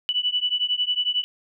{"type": "beating tone pair", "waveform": "sine", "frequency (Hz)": [2960, 2971], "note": ["F#7", "F#7"], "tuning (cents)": [0, 6], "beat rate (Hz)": 11, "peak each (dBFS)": -24, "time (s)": [0.09, 1.24], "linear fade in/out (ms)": 0, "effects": []}